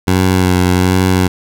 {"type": "tone with vibrato", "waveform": "15% pulse", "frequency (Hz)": 91.7, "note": "F#2", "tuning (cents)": -15, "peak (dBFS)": -3, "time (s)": [0.07, 1.28], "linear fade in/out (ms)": 10, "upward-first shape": "sine", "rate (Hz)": 1.3, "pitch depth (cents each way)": 26, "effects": []}